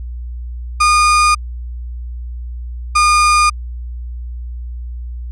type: tone pair in turn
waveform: 35% pulse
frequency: 1221 / 1216.6 Hz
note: D#6 / D#6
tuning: -33 / -39 cents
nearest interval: unison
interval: 6 cents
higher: first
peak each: -7 dBFS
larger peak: neither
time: 0.8-1.35 / 2.95-3.5 s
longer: neither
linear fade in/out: 10 ms
effects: added 60 Hz sine -23 dBFS peak until 5.31 s + resampled to 24000 Hz